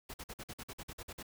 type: noise bursts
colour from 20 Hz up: pink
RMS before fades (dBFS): -45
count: 12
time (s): 0.09-1.229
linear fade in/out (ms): 10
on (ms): 50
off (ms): 49
effects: none